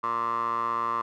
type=tone with band-pass filter; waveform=15% pulse; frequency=116.4 Hz; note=A#2; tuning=2 cents flat; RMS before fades=-28 dBFS; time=0.03-1.02 s; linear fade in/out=10 ms; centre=1100 Hz; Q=8.3; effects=none